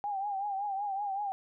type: tone with vibrato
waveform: sine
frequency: 800 Hz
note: G5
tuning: 35 cents sharp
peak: -31 dBFS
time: 0.04-1.32 s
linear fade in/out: 0 ms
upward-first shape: triangle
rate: 5.3 Hz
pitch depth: 88 cents each way
effects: none